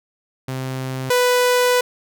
sawtooth tone pair in turn, 130.81 / 495.1 Hz, C3 / B4, 0 / +4 cents, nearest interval octave + major seventh, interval 2304 cents, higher second, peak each -20 / -10 dBFS, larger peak second, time 0.48-1.1 / 1.1-1.81 s, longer second, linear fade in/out 5 ms, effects none

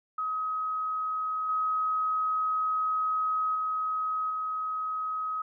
sine tone with level steps, 1268 Hz, D#6, 32 cents sharp, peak -28 / -25 / -27 / -29 dBFS, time 0.18-5.42 s, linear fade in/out 5 ms, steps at 1.49 / 3.55 / 4.3 s, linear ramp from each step 2 ms, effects none

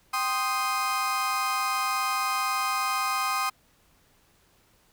35% pulse chord, C minor, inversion second, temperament equal, 784 / 1046.5 / 1244.5 Hz, G5 / C6 / Eb6, 0 / 0 / 0 cents, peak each -31 / -28 / -26 dBFS, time 0.13-3.5 s, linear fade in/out 10 ms, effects pink hiss -63 dBFS RMS until 4.92 s

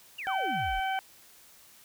sine exponential sweep, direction down, 2994 to 32.52 Hz, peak -35 dBFS, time 0.18-0.8 s, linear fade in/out 10 ms
harmonic tone, 767 Hz, G5, 38 cents flat, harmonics 1 / 2 / 3 / 4, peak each -29 / -35 / -39 / -41 dBFS, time 0.27-0.99 s, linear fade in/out 0 ms
effects white hiss -56 dBFS RMS until 1.84 s

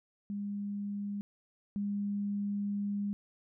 sine tone pair in turn, 202.9 / 202.9 Hz, G#3 / G#3, -40 / -40 cents, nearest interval unison, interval 0 cents, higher neither, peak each -34 / -31 dBFS, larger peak second, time 0.3-1.21 / 1.76-3.13 s, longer second, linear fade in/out 0 ms, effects none

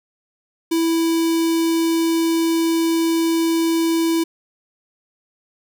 square tone with notch filter, 329.6 Hz, E4, in tune, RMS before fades -18 dBFS, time 0.71-4.24 s, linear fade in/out 10 ms, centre 1400 Hz, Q 0.94, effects 9-bit

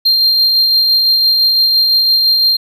triangle tone with tremolo, 4186 Hz, C8, in tune, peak -6 dBFS, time 0.05-2.57 s, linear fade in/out 10 ms, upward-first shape sine, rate 5.9 Hz, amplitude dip 25%, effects none

